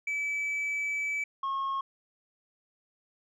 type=tone pair in turn; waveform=sine; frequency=2301 / 1085.9 Hz; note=D7 / C#6; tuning=-36 / -36 cents; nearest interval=octave + minor second; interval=1300 cents; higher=first; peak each=-26 dBFS; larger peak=neither; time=0.07-1.24 / 1.43-1.81 s; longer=first; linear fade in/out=5 ms; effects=tanh soft clip ceiling -28 dBFS